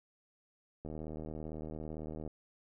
click train, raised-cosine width 2 ms, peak -30 dBFS, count 112, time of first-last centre 0.85-2.277 s, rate 77.8 Hz, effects none

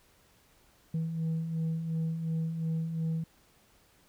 sine beating tone pair, 159.8 / 162.6 Hz, D#3 / E3, +47 / -23 cents, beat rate 2.8 Hz, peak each -36 / -28 dBFS, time 0.94-3.24 s, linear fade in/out 5 ms, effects tanh soft clip ceiling -27 dBFS + pink hiss -64 dBFS RMS until 4.08 s

